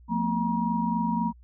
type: tone cluster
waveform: sine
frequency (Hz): 176 / 224.4 / 248.1 / 953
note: F3 / A3 / B3 / A#5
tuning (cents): +14 / +34 / +8 / +38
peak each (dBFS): -30 / -27 / -34 / -28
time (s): 0.08-1.33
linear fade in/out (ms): 50
effects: added 60 Hz sine -49 dBFS peak until 1.43 s